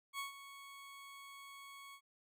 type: tone with ADSR envelope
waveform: 20% pulse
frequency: 1108.7 Hz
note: C#6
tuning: in tune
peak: -34 dBFS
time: 0.13-2.01 s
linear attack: 58 ms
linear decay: 130 ms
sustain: -13 dB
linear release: 72 ms
effects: none